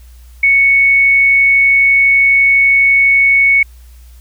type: tone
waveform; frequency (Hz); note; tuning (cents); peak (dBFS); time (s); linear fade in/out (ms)
sine; 2217; C#7; 0; -6; 0.43-3.63; 5
effects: added 60 Hz sine -35 dBFS peak until 4.2 s + white hiss -50 dBFS RMS until 4.2 s